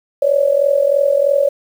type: tone with amplitude modulation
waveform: sine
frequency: 564 Hz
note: C#5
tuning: 30 cents sharp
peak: -7 dBFS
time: 0.22-1.49 s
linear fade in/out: 5 ms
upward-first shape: sine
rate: 43.1 Hz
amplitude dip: 80%
effects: 7-bit